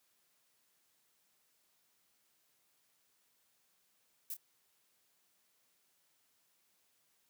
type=noise with echo; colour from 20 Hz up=violet; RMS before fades=-41 dBFS; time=4.3-4.34 s; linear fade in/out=2 ms; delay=28 ms; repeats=1; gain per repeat=-11 dB; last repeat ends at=4.368 s; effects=white hiss -75 dBFS RMS until 7.29 s + high-pass 100 Hz 12 dB/octave